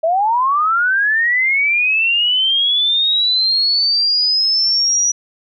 sine linear sweep, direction up, 624 to 5850 Hz, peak -12 dBFS, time 0.03-5.12 s, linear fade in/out 10 ms, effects none

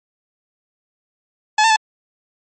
sawtooth tone with pitch steps, 856 / 896 / 869 Hz, A5 / A5 / A5, -48 / +31 / -22 cents, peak -7 dBFS, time 1.58-1.763 s, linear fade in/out 5 ms, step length 61 ms, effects MP3 32 kbps

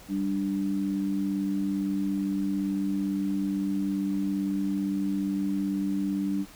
sine tone pair together, 196 / 293.7 Hz, G3 / D4, 0 / 0 cents, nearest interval perfect fifth, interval 700 cents, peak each -28 dBFS, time 0.08-6.46 s, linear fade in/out 50 ms, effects pink hiss -50 dBFS RMS until 6.55 s

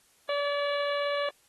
harmonic tone, 574 Hz, D5, 40 cents flat, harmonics 1 / 2 / 3 / 4 / 5 / 6 / 7, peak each -28 / -34 / -38 / -40 / -42 / -44 / -45 dBFS, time 0.29-1.29 s, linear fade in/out 2 ms, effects white hiss -64 dBFS RMS until 1.48 s + AAC 32 kbps

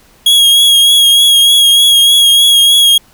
45% pulse tone with vibrato, 3300 Hz, G#7, 12 cents flat, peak -4 dBFS, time 0.26-2.98 s, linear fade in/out 5 ms, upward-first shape triangle, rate 3.3 Hz, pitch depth 32 cents each way, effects pink hiss -46 dBFS RMS until 3.13 s

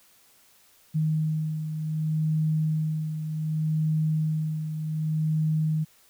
sine beating tone pair, 156 / 156.66 Hz, D#3 / D#3, +5 / +12 cents, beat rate 0.66 Hz, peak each -24 / -32 dBFS, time 0.94-5.85 s, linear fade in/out 20 ms, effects white hiss -59 dBFS RMS until 6.09 s

